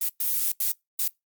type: noise bursts at uneven times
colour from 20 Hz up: violet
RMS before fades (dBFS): -25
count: 4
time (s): 0.01-0.09 / 0.2-0.52 / 0.6-0.72 / 0.99-1.08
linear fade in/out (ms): 5
effects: noise-tail reverb RT60 0.2 s tail -26 dB re dry + Opus 24 kbps